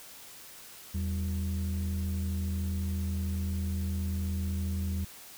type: tone pair together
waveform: sine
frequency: 81.48 / 193.8 Hz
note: E2 / G3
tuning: -20 / -20 cents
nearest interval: octave + minor third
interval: 1500 cents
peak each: -28 / -33 dBFS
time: 0.94-5.05 s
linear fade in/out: 10 ms
effects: tanh soft clip ceiling -26 dBFS + white hiss -49 dBFS RMS until 5.37 s